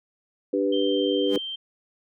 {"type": "chord", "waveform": "sine", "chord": "G major", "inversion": "second", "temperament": "equal", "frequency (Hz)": [293.7, 392, 493.9], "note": ["D4", "G4", "B4"], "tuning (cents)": [0, 0, 0], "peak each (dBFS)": -25, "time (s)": [0.53, 1.38], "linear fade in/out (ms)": 5}
{"type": "tone", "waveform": "sine", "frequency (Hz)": 3140, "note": "G7", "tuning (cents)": 2, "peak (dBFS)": -30, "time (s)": [0.72, 1.56], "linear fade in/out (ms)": 10}
{"type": "tone with exponential growth", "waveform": "sawtooth", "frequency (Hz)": 206.7, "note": "G#3", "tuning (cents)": -8, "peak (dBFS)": -22, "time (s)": [1.24, 1.36], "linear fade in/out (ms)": 0, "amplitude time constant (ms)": 26}
{"effects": []}